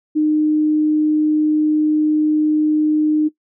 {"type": "tone", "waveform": "sine", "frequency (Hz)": 305.7, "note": "D#4", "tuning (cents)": -30, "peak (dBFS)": -12, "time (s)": [0.15, 3.29], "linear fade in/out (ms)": 20, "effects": ["noise-tail reverb RT60 0.1 s tail -17 dB re dry"]}